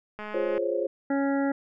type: click train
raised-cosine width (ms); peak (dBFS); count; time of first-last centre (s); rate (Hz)
0.5; -23; 83; 0.19-0.579; 211
type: chord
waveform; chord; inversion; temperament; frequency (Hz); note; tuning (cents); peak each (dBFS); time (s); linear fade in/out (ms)
sine; Db major seventh; first; equal; 349.2 / 415.3 / 523.3 / 554.4; F4 / Ab4 / C5 / Db5; 0 / 0 / 0 / 0; -31 / -31 / -29 / -30; 0.34-0.87; 5
type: harmonic tone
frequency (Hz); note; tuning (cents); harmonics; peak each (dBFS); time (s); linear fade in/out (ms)
277.2; C#4; 0; 1 / 2 / 3 / 5 / 6 / 7; -24 / -30 / -34 / -38 / -40 / -41; 1.1-1.52; 5
effects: none